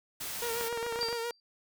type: noise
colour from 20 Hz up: white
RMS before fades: -38 dBFS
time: 0.2-0.69 s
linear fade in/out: 10 ms
type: tone with vibrato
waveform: sawtooth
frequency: 466.2 Hz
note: A#4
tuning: in tune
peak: -29 dBFS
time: 0.42-1.31 s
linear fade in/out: 2 ms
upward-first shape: sine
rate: 7.3 Hz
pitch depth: 38 cents each way
type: clicks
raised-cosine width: 0.5 ms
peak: -24 dBFS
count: 11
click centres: 0.611 / 0.727 / 0.775 / 0.828 / 0.865 / 0.925 / 0.959 / 0.99 / 1.03 / 1.086 / 1.128 s
type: tone with exponential decay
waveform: sine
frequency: 4699 Hz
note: D8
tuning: in tune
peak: -28 dBFS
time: 1.01-1.4 s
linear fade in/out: 1 ms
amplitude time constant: 84 ms
effects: none